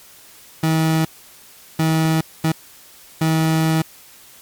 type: tone bursts at uneven times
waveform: 30% pulse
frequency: 159.9 Hz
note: D#3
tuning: 48 cents sharp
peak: -12 dBFS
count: 4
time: 0.63-1.05 / 1.79-2.21 / 2.44-2.52 / 3.21-3.82 s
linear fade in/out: 5 ms
effects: white hiss -45 dBFS RMS until 4.41 s + MP3 96 kbps